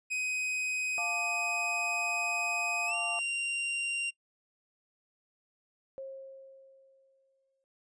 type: tone with pitch glide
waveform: 45% pulse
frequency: 2512 to 2771 Hz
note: D#7 to F7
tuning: +16 to -14 cents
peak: -30 dBFS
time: 0.1-4.11 s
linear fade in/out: 20 ms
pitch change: +170 cents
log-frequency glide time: 2.86-2.95 s
type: chord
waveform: sine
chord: D minor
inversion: first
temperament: equal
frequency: 698.5 / 880 / 1174.7 Hz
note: F5 / A5 / D6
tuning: 0 / 0 / 0 cents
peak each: -37 / -42 / -42 dBFS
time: 0.98-3.19 s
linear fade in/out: 0 ms
type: tone with exponential decay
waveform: sine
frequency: 537 Hz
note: C5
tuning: 45 cents sharp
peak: -37 dBFS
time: 5.98-7.64 s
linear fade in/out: 0 ms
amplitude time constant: 360 ms
effects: noise-tail reverb RT60 0.1 s tail -24 dB re dry + resampled to 22050 Hz